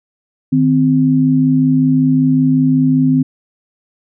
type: tone pair together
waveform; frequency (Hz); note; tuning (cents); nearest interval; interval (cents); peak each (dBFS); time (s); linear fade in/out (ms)
sine; 154.4 / 259.7; D#3 / C4; -13 / -13; major sixth; 900; -14 / -10; 0.52-3.23; 10
effects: none

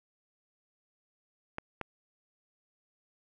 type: clicks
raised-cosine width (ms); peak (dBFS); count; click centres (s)
0.5; -20; 2; 1.584 / 1.813
effects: none

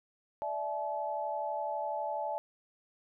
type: chord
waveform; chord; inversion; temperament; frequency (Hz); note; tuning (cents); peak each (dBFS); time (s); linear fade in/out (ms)
sine; D suspended second; none; equal with one note detuned; 587.3 / 659.3 / 859.4; D5 / E5 / A5; 0 / 0 / -41; -38 / -38 / -35; 0.42-2.38; 0
effects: none

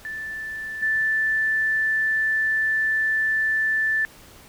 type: tone with level steps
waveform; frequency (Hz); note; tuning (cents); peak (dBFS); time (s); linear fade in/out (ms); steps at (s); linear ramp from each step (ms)
sine; 1760; A6; 0; -29 / -19; 0.05-4.05; 0; 0.82; 10
effects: pink hiss -48 dBFS RMS until 4.48 s

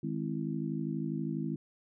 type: harmonic tone with a mistuned harmonic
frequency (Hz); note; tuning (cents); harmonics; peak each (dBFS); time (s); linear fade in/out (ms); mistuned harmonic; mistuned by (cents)
52.3; G#1; +13; 3 / 4 / 5 / 6; -36 / -37 / -38 / -39; 0.03-1.56; 5; 6; +84
effects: none

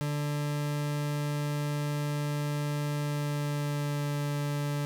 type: tone with pitch glide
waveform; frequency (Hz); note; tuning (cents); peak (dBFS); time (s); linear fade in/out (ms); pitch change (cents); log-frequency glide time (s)
40% pulse; 146.83 to 145.23; D3 to D3; 0 to -19; -28; 0.01-4.85; 0; -19; 2.95-4.14
effects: none

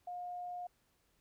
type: tone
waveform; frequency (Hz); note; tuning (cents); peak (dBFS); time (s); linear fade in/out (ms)
sine; 713; F5; +36; -40; 0.07-0.67; 5
effects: pink hiss -75 dBFS RMS until 1.2 s

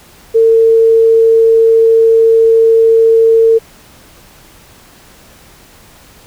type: tone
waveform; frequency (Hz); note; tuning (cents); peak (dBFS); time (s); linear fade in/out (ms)
sine; 452.3; A4; +48; -4; 0.34-3.59; 20
effects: pink hiss -41 dBFS RMS until 6.26 s

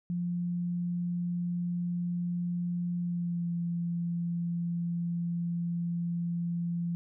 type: tone with pitch glide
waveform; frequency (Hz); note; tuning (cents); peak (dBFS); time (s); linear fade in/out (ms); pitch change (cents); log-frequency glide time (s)
sine; 174.9 to 171.4; F3 to F3; +3 to -32; -29; 0.1-6.95; 0; -35; 2.99-3.51
effects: none

